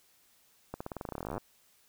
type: accelerating click train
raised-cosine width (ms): 1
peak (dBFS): -23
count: 24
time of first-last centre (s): 0.74-1.38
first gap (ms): 65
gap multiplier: 0.91
effects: white hiss -66 dBFS RMS until 1.88 s